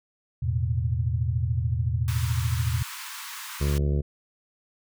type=chord; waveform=sine; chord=E suspended fourth; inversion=none; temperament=just; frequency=82.41 / 109.88 / 123.61 Hz; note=E2 / A2 / B2; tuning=0 / -2 / +2 cents; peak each=-27 dBFS; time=0.42-2.83 s; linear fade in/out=10 ms
type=high-pass noise; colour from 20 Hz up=pink; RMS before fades=-38 dBFS; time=2.08-3.78 s; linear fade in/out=0 ms; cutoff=910 Hz; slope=96 dB/octave
type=harmonic tone; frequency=71.7 Hz; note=D2; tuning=41 cents flat; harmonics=1 / 2 / 3 / 4 / 5 / 6 / 7 / 8 / 9; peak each=-23 / -26 / -35 / -43 / -35 / -38 / -41 / -49 / -50 dBFS; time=3.6-4.02 s; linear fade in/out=20 ms
effects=none